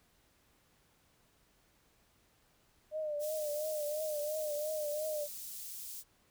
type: tone with vibrato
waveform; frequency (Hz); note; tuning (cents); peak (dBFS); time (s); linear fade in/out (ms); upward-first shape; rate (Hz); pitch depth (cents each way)
sine; 606; D#5; -46; -34; 2.91-5.28; 50; triangle; 2.9; 68
type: high-pass noise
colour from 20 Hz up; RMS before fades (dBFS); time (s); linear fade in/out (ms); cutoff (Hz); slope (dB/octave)
white; -45; 3.19-6.04; 50; 5500; 12
effects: pink hiss -70 dBFS RMS until 6.3 s